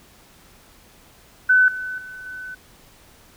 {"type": "tone with level steps", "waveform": "sine", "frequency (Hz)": 1508, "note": "F#6", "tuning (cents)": 32, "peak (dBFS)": [-11, -26, -34, -31], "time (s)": [1.49, 2.55], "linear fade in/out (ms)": 10, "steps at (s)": [1.68, 1.98, 2.26], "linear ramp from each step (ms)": 2, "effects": ["pink hiss -51 dBFS RMS until 3.36 s"]}